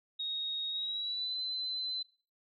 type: tone with pitch glide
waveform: sine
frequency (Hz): 3753 to 4046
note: A#7 to B7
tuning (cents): +11 to +41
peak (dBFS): -33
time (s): 0.19-2.03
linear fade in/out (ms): 10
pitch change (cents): +130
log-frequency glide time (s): 0.69-1.37
effects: noise-tail reverb RT60 0.4 s tail -20 dB re dry + MP3 96 kbps